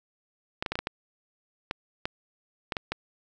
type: clicks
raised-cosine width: 0.3 ms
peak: -13 dBFS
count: 11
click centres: 0.625 / 0.662 / 0.72 / 0.755 / 0.79 / 0.871 / 1.711 / 2.055 / 2.722 / 2.768 / 2.92 s
effects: none